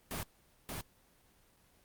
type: noise with echo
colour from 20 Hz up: pink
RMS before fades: -39 dBFS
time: 0.11-0.23 s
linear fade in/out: 0 ms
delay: 580 ms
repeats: 1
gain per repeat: -2 dB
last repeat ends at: 0.81 s
effects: pink hiss -67 dBFS RMS until 1.84 s + Opus 24 kbps